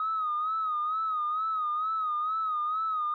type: tone with vibrato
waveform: sine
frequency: 1259 Hz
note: D#6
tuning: 20 cents sharp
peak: -26 dBFS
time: 0-3.14 s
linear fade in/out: 2 ms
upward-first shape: sine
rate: 2.2 Hz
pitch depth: 73 cents each way
effects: tanh soft clip ceiling -22 dBFS